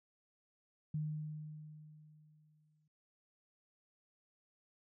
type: tone with exponential decay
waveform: sine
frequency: 152.9 Hz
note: D#3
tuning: 30 cents flat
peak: -34 dBFS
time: 0.94-2.88 s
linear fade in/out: 5 ms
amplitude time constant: 420 ms
effects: none